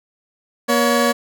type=tone pair together; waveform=20% pulse; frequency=238.6 / 563.9 Hz; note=A#3 / C#5; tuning=+41 / +30 cents; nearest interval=octave + minor third; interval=1489 cents; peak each=-12 dBFS; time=0.68-1.13 s; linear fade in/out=20 ms; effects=none